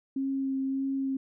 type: tone with vibrato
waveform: sine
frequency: 269.2 Hz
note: C4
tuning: 49 cents sharp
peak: -27 dBFS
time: 0.16-1.17 s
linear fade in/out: 5 ms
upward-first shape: sine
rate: 1.7 Hz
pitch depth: 12 cents each way
effects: none